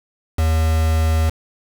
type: tone with quantisation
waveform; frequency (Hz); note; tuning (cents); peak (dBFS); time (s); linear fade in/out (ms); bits
triangle; 80; D#2; +49; -12; 0.38-1.3; 10; 4
effects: none